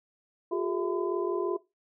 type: tone cluster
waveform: sine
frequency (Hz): 356.2 / 402 / 439.9 / 661 / 1013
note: F4 / G4 / A4 / E5 / B5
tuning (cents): +34 / +44 / 0 / +5 / +44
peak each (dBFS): -29 / -32 / -38 / -38 / -38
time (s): 0.51-1.57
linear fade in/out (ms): 10
effects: noise-tail reverb RT60 0.2 s tail -17 dB re dry